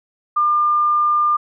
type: tone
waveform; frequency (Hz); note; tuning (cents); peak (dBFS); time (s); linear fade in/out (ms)
sine; 1200; D6; +37; -13; 0.36-1.37; 10
effects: none